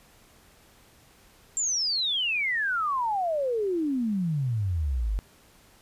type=exponential sweep; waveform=sine; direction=down; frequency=7459 to 46.21 Hz; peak=-24 dBFS; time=1.57-5.19 s; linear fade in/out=0 ms; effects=pink hiss -57 dBFS RMS until 5.81 s + resampled to 32000 Hz